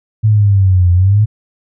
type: exponential two-way sweep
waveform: sine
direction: down then up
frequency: 110 to 87.31 to 110 Hz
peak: -6 dBFS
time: 0.23-1.26 s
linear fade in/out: 20 ms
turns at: 0.92 s
effects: none

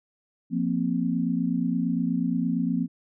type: chord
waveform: sine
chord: F suspended fourth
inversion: none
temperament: equal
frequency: 174.61 / 233.1 / 261.6 Hz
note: F3 / Bb3 / C4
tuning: 0 / 0 / 0 cents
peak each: -27 dBFS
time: 0.5-2.88 s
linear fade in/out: 50 ms
effects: none

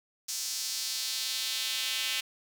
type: tone with high-pass filter sweep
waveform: square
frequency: 119.3 Hz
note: A#2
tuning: 41 cents sharp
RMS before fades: -33 dBFS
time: 0.28-2.21 s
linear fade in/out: 10 ms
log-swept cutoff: 5800 to 2900 Hz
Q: 2
effects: none

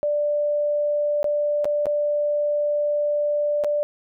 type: tone with dropouts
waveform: sine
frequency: 589 Hz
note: D5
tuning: 5 cents sharp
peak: -19 dBFS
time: 0.03-3.83 s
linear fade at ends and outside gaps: 0 ms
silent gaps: 1.23-1.243 / 1.645-1.654 / 1.857-1.867 / 3.638-3.645 s
effects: none

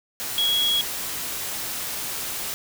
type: tone in noise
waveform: sine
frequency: 3322 Hz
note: G#7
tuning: in tune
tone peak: -19 dBFS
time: 0.38-0.81 s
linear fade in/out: 0 ms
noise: white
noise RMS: -30 dBFS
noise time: 0.2-2.54 s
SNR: +8 dB
effects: none

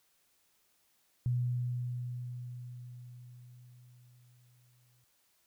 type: tone with exponential decay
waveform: sine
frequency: 123 Hz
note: B2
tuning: 7 cents flat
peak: -27 dBFS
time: 1.26-5.04 s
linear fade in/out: 0 ms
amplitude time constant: 820 ms
effects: white hiss -72 dBFS RMS until 5.46 s

